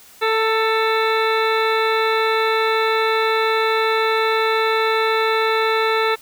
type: harmonic tone with a mistuned harmonic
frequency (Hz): 442.7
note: A4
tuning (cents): +11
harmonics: 1 / 2 / 3 / 4 / 5 / 6 / 8 / 9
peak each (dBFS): -19 / -23 / -22 / -26 / -26 / -30 / -31 / -30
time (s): 0.21-6.16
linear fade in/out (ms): 20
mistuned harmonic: 2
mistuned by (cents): +16
effects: white hiss -46 dBFS RMS until 6.21 s